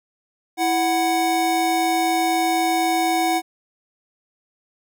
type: tone pair together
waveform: square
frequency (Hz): 330 / 742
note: E4 / F#5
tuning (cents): +2 / +5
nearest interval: octave + major second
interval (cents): 1403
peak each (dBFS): -23 / -20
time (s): 0.57-3.42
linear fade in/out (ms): 50
effects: none